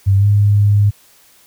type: tone with pitch glide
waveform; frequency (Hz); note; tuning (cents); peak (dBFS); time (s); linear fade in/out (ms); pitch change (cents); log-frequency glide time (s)
sine; 97.9 to 102.59; G2 to G#2; -2 to -21; -8; 0.06-0.91; 20; +81; 0.17-0.26
effects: white hiss -49 dBFS RMS until 1.46 s